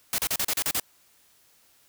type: noise bursts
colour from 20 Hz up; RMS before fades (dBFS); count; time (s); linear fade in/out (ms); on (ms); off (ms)
white; -26; 8; 0.13-0.799; 2; 53; 35
effects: white hiss -61 dBFS RMS until 1.88 s